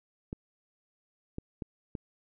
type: clicks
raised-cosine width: 3 ms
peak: -23 dBFS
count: 4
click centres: 0.329 / 1.384 / 1.622 / 1.952 s
effects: none